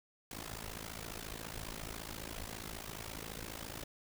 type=noise with amplitude modulation; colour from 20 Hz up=pink; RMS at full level=-41 dBFS; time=0.31-3.84 s; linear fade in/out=2 ms; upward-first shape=sine; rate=54.6 Hz; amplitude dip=90%; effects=none